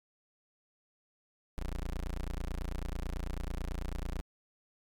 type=tone; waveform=25% pulse; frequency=29.1 Hz; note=A#0; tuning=2 cents flat; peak=-31 dBFS; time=1.58-4.21 s; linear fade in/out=0 ms; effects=AAC 64 kbps